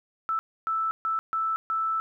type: tone bursts at uneven times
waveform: sine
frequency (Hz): 1318.5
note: E6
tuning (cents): 0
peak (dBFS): -24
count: 5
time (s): 0.29-0.39 / 0.67-0.91 / 1.05-1.19 / 1.33-1.56 / 1.7-2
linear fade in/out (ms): 0
effects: 11-bit